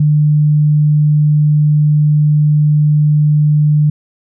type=tone; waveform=sine; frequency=150 Hz; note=D3; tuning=37 cents sharp; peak=-7 dBFS; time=0-3.9 s; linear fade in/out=5 ms; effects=none

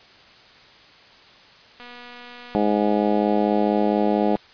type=click train; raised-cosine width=0.3 ms; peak=-26 dBFS; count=625; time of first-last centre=1.8-4.368 s; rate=243 Hz
type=harmonic tone; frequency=104.3 Hz; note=G#2; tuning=8 cents sharp; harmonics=2 / 3 / 4 / 5 / 6 / 7 / 8; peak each=-22 / -24 / -25 / -26 / -27 / -27 / -28 dBFS; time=2.55-4.36 s; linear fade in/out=0 ms
effects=white hiss -49 dBFS RMS until 4.53 s + resampled to 11025 Hz

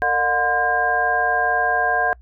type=tone cluster; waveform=sine; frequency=456.1 / 601 / 723 / 1030 / 1607 Hz; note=A#4 / D5 / F#5 / C6 / G6; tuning=-38 / +40 / -40 / -28 / +43 cents; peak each=-28 / -28 / -20 / -27 / -20 dBFS; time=0.02-2.13 s; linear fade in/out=0 ms; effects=noise-tail reverb RT60 0.1 s tail -26 dB re dry + added 60 Hz sine -43 dBFS peak until 2.21 s

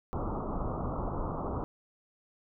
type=low-pass noise; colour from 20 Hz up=pink; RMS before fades=-34 dBFS; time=0.13-1.64 s; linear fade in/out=0 ms; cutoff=1300 Hz; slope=96 dB/octave; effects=none

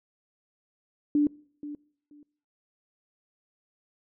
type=tone with echo; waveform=sine; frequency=293.7 Hz; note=D4; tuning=in tune; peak=-19 dBFS; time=1.15-1.27 s; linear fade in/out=2 ms; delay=480 ms; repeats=2; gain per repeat=-15 dB; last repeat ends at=2.23 s; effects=noise-tail reverb RT60 0.6 s tail -24 dB re dry

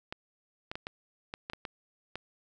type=clicks; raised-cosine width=0.3 ms; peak=-21 dBFS; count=9; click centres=0.125 / 0.715 / 0.755 / 0.869 / 1.339 / 1.499 / 1.534 / 1.652 / 2.156 s; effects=none

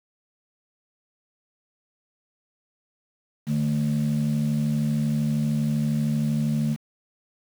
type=tone pair together; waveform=sine; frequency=149.7 / 222.5 Hz; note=D3 / A3; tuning=+33 / +20 cents; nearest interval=perfect fifth; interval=687 cents; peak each=-22 dBFS; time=3.46-6.77 s; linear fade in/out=50 ms; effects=tanh soft clip ceiling -17 dBFS + 7-bit

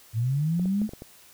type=linear sweep; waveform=sine; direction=up; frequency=106.3 to 220 Hz; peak=-22 dBFS; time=0.13-0.89 s; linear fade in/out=50 ms
type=clicks; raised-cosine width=2 ms; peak=-25 dBFS; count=6; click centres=0.596 / 0.657 / 0.817 / 0.892 / 0.935 / 1.021 s
effects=white hiss -53 dBFS RMS until 1.33 s

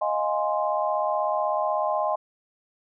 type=chord; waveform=sine; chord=F minor seventh; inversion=third; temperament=equal; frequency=622.3 / 698.5 / 830.6 / 1046.5 Hz; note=Eb5 / F5 / Ab5 / C6; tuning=0 / 0 / 0 / 0 cents; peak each=-26 / -30 / -28 / -28 dBFS; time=0.01-2.16 s; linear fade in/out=10 ms; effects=none

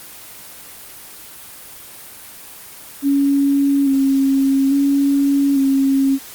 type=tone with vibrato; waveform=sine; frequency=275.5 Hz; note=C#4; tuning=11 cents flat; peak=-12 dBFS; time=3.02-6.19 s; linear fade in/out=50 ms; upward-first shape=square; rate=0.59 Hz; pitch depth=25 cents each way; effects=white hiss -37 dBFS RMS until 6.34 s + Opus 24 kbps

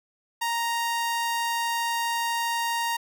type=tone; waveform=sawtooth; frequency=932.3 Hz; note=A#5; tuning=in tune; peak=-21 dBFS; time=0.41-2.97 s; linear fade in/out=10 ms; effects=none

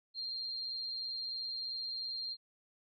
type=tone with amplitude modulation; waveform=sine; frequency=4195 Hz; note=C8; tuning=4 cents sharp; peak=-35 dBFS; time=0.14-2.37 s; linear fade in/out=50 ms; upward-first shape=sine; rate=123 Hz; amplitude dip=45%; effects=none

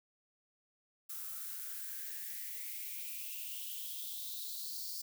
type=noise with high-pass filter sweep; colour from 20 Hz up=violet; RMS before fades=-43 dBFS; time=1.09-5.02 s; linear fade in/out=10 ms; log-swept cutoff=1200 to 4800 Hz; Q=6.5; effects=none

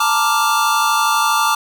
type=chord; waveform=square; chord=Bb major seventh; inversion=third; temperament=equal; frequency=880 / 932.3 / 1174.7 / 1396.9 Hz; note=A5 / Bb5 / D6 / F6; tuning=0 / 0 / 0 / 0 cents; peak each=-20 / -23 / -17 / -22 dBFS; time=0-1.55 s; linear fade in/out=5 ms; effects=none

